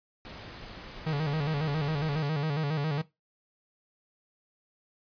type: noise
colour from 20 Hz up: pink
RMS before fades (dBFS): -44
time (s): 0.25-2.2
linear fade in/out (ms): 0
type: tone with vibrato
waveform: 45% pulse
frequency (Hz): 150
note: D3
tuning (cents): +37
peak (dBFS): -27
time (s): 1.06-3.02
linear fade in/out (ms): 10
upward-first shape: square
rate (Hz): 7.3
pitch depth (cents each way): 88
type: noise with exponential growth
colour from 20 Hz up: blue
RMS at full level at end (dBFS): -39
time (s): 1.54-2.28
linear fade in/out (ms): 5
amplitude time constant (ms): 160
effects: noise-tail reverb RT60 0.2 s tail -18 dB re dry + resampled to 11025 Hz